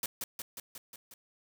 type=noise with echo; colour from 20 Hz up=white; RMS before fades=-34 dBFS; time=0.03-0.06 s; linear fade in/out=2 ms; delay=180 ms; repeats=6; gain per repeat=-3 dB; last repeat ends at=1.14 s; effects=none